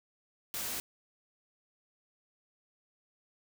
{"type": "noise", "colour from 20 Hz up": "white", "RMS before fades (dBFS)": -37, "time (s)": [0.54, 0.8], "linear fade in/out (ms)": 0, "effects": []}